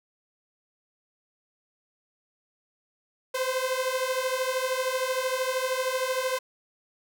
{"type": "beating tone pair", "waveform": "sawtooth", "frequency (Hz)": [510, 523], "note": ["C5", "C5"], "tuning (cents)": [-44, -1], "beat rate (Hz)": 13, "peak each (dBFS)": -25, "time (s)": [3.34, 6.39], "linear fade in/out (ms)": 10, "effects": []}